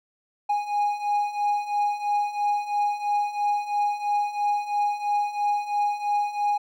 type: beating tone pair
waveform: triangle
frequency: 823 / 826 Hz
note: G#5 / G#5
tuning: -16 / -10 cents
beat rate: 3 Hz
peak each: -26 / -22 dBFS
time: 0.49-6.58 s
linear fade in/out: 10 ms
effects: none